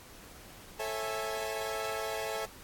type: chord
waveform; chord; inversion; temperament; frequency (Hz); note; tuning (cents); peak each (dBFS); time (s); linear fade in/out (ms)
sawtooth; A major seventh; none; equal with one note detuned; 440 / 546.7 / 659.3 / 830.6; A4 / C#5 / E5 / G#5; 0 / -24 / 0 / 0; -34 / -37 / -34 / -37; 0.79-2.46; 10
effects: pink hiss -52 dBFS RMS until 2.63 s + AAC 64 kbps